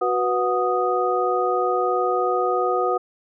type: tone cluster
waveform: sine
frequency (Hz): 369.1 / 492.1 / 731 / 1243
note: F#4 / B4 / F#5 / D#6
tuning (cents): -4 / -6 / -21 / -2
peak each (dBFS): -24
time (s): 0.01-2.98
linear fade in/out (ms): 10
effects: none